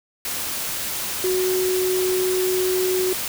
sine tone in noise, 370 Hz, F#4, in tune, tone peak -19 dBFS, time 1.24-3.13 s, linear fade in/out 2 ms, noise white, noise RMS -27 dBFS, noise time 0.25-3.28 s, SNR +5 dB, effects none

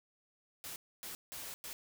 white noise bursts at uneven times, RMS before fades -45 dBFS, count 4, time 0.64-0.76 / 1.03-1.15 / 1.32-1.54 / 1.64-1.73 s, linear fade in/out 0 ms, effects none

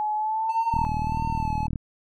sine tone with pitch glide, 850 to 921.6 Hz, G#5 to A#5, +40 to -20 cents, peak -23 dBFS, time 0-0.85 s, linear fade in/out 0 ms, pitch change +140 cents, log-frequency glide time 0.15-0.69 s
triangle tone with vibrato, 880 Hz, A5, in tune, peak -25 dBFS, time 0.49-1.67 s, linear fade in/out 5 ms, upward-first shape sine, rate 1.6 Hz, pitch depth 47 cents each way
click train, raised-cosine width 5 ms, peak -17 dBFS, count 41, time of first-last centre 0.74-1.758 s, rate 39.3 Hz
effects none

